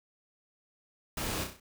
pink noise with echo, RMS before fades -35 dBFS, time 1.17-1.44 s, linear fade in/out 5 ms, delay 32 ms, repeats 5, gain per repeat -5 dB, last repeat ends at 1.6 s, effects none

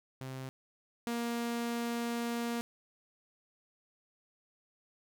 sawtooth tone pair in turn, 131.3 / 235.4 Hz, C3 / A#3, +6 / +17 cents, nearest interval minor seventh, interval 1011 cents, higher second, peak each -36 / -29 dBFS, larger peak second, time 0.21-0.49 / 1.07-2.61 s, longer second, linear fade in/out 0 ms, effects none

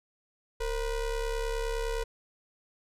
square ring-modulated tone, 246.9 Hz, B3, in tune, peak -27 dBFS, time 0.6-2.04 s, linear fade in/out 10 ms, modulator 212 Hz, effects low-pass 11000 Hz 12 dB/octave

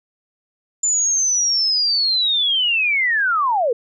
sine linear sweep, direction down, 7130 to 439.3 Hz, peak -15 dBFS, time 0.83-3.73 s, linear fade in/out 5 ms, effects none

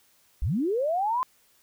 sine linear sweep, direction up, 44.05 to 1046.5 Hz, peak -23 dBFS, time 0.42-1.23 s, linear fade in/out 0 ms, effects white hiss -63 dBFS RMS until 1.62 s

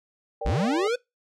sine chord, G minor, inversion first, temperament equal, 466.2 / 587.3 / 784 Hz, Bb4 / D5 / G5, 0 / 0 / 0 cents, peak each -33 dBFS, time 0.41-0.88 s, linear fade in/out 5 ms
square linear sweep, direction up, 32.7 to 509 Hz, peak -23 dBFS, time 0.45-0.96 s, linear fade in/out 10 ms
effects noise-tail reverb RT60 0.2 s tail -24 dB re dry + low-pass 6000 Hz 12 dB/octave

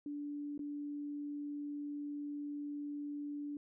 sine tone with dropouts, 290.8 Hz, D4, 17 cents flat, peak -39 dBFS, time 0.06-3.57 s, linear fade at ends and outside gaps 2 ms, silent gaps 0.578-0.592 s, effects none

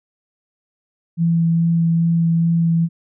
sine tone with vibrato, 166.8 Hz, E3, 21 cents sharp, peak -13 dBFS, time 1.17-2.89 s, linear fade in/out 50 ms, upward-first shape sine, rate 2.4 Hz, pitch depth 9 cents each way, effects none

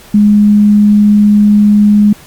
sine tone, 207.7 Hz, G#3, in tune, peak -3 dBFS, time 0.14-2.13 s, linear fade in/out 5 ms, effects pink hiss -37 dBFS RMS until 2.26 s + Opus 48 kbps

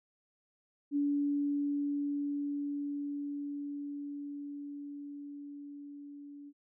sine tone with level ramp, 286.9 Hz, D4, 40 cents flat, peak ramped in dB -27 to -46 dBFS, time 0.91-6.53 s, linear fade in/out 50 ms, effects none

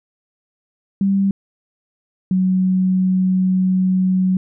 sine tone pair in turn, 196 / 186.1 Hz, G3 / F#3, 0 / +10 cents, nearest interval minor second, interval 90 cents, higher first, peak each -13 dBFS, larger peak neither, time 1.01-1.31 / 2.31-4.37 s, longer second, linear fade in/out 2 ms, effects none

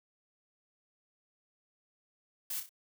blue noise with echo, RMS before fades -37 dBFS, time 2.5-2.6 s, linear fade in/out 5 ms, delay 31 ms, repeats 3, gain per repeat -7 dB, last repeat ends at 2.693 s, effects none

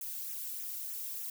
violet noise with flanger, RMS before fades -40 dBFS, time 0.01-1.3 s, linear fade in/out 2 ms, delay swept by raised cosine 0.21 to 1.71 ms, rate 3.3 Hz, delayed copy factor -0.65, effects none

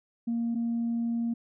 sine tone pair in turn, 233.1 / 233.1 Hz, A#3 / A#3, 0 / 0 cents, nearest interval unison, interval 0 cents, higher neither, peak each -25 dBFS, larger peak neither, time 0.27-0.55 / 0.55-1.34 s, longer second, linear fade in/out 10 ms, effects tanh soft clip ceiling -23 dBFS

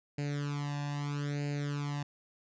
sawtooth tone with flanger, 144.5 Hz, D3, 28 cents flat, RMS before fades -35 dBFS, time 0.18-2.03 s, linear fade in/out 5 ms, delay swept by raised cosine 0.43 to 1.14 ms, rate 0.78 Hz, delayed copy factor +0.85, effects resampled to 16000 Hz

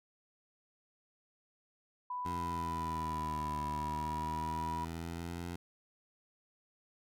sine tone with pitch glide, 992 to 970.5 Hz, B5 to B5, +7 to -31 cents, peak -36 dBFS, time 2.1-4.85 s, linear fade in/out 5 ms, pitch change -38 cents, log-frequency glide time 3.53-3.94 s
15% pulse exponential two-way sweep, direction down then up, 87.31 to 74.1 to 87.31 Hz, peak -33 dBFS, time 2.25-5.56 s, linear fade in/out 5 ms, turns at 3.63 s
effects none

